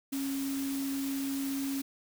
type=tone in noise; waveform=sine; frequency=273.7 Hz; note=C#4; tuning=22 cents flat; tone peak=-31 dBFS; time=0.12-1.82 s; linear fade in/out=10 ms; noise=white; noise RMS=-42 dBFS; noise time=0.12-1.82 s; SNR=+8 dB; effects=none